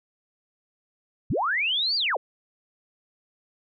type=linear two-way sweep; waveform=sine; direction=up then down; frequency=53.2 to 4802 to 381 Hz; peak=-22 dBFS; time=1.3-2.17 s; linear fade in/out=5 ms; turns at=1.96 s; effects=none